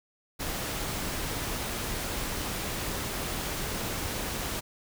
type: noise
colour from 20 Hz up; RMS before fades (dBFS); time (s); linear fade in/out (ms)
pink; -33; 0.39-4.61; 20
effects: none